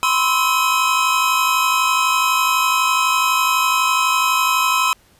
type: tone cluster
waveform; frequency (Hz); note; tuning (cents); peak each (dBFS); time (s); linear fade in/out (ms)
square; 1009 / 1061 / 1304 / 2527; B5 / C6 / E6 / D#7; +37 / +24 / -19 / +26; -21; 0.03-4.93; 0
effects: pink hiss -54 dBFS RMS until 5.19 s + resampled to 32000 Hz